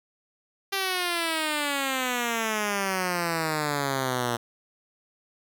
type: exponential sweep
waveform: 5% pulse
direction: down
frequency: 395 to 117.5 Hz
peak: -14 dBFS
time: 0.72-4.37 s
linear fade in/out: 10 ms
effects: none